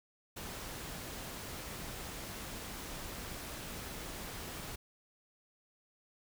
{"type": "noise", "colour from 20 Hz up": "pink", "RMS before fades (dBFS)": -44, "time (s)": [0.36, 4.76], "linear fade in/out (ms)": 10, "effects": []}